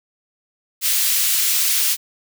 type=high-pass noise; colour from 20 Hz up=white; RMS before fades=-18 dBFS; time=0.81-1.97 s; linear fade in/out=50 ms; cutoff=2400 Hz; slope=12 dB/octave; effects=none